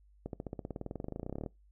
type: accelerating click train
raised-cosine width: 2 ms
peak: -25 dBFS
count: 28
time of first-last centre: 0.26-1.462 s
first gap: 72 ms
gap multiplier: 0.96
effects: noise-tail reverb RT60 0.2 s tail -22 dB re dry + added 50 Hz sine -60 dBFS peak until 1.71 s